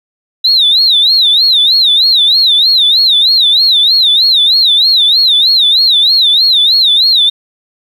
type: tone with vibrato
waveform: sine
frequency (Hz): 3871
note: B7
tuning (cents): -35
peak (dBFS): -4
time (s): 0.44-7.3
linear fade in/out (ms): 10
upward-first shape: sine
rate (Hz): 3.2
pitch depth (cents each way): 190
effects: tanh soft clip ceiling 0 dBFS + 7-bit